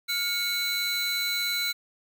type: tone cluster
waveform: 45% pulse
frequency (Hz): 1418 / 2214 / 3999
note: F6 / C#7 / B7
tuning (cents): +26 / -3 / +21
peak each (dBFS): -35 / -31 / -28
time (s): 0.08-1.73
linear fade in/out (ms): 20
effects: none